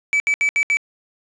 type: tone bursts at uneven times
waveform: triangle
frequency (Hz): 2300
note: D7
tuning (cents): -37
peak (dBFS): -13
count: 5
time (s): 0.13-0.2 / 0.27-0.34 / 0.41-0.49 / 0.56-0.63 / 0.7-0.77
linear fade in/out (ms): 0
effects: resampled to 22050 Hz + 7-bit